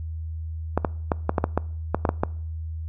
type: clicks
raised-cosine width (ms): 1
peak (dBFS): -6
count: 11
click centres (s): 0.776 / 0.848 / 1.118 / 1.294 / 1.382 / 1.441 / 1.576 / 1.946 / 2.052 / 2.091 / 2.235
effects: noise-tail reverb RT60 0.6 s tail -23 dB re dry + added 80 Hz sine -29 dBFS peak until 2.88 s